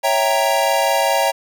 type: chord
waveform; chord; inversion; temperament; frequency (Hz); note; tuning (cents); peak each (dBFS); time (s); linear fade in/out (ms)
square; C# diminished seventh; none; equal; 554.4 / 659.3 / 784 / 932.3; C#5 / E5 / G5 / Bb5; 0 / 0 / 0 / 0; -21; 0.03-1.32; 20
effects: none